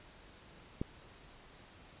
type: click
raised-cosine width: 3 ms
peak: -21 dBFS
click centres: 0.815 s
effects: pink hiss -57 dBFS RMS until 2 s + resampled to 8000 Hz